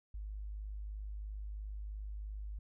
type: tone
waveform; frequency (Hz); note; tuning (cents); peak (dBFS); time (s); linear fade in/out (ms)
sine; 51.5; G#1; -14; -40; 0.14-2.59; 5
effects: none